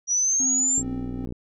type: exponential sweep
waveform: sine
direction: up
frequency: 5780 to 7470 Hz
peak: -19 dBFS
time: 0.07-0.83 s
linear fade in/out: 50 ms
type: tone with tremolo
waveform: triangle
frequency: 261.6 Hz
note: C4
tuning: in tune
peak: -26 dBFS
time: 0.4-1.25 s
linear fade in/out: 0 ms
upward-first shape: triangle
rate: 2.4 Hz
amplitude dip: 50%
type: click train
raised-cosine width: 3 ms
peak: -21 dBFS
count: 34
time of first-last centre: 0.78-1.324 s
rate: 60.7 Hz
effects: none